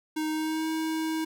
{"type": "tone with pitch glide", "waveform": "square", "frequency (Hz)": [311.1, 318.6], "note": ["D#4", "D#4"], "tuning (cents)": [0, 41], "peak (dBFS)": -28, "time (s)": [0.16, 1.25], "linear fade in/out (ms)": 10, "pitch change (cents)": 41, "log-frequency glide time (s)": [0.3, 0.68], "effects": []}